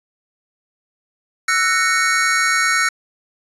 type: chord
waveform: square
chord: F# dominant seventh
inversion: third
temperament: just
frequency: 1332 / 1480 / 1850 / 2220 Hz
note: E6 / F#6 / A#6 / C#7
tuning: +18 / 0 / -14 / +2 cents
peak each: -21 dBFS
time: 1.48-2.89 s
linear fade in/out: 5 ms
effects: resampled to 24000 Hz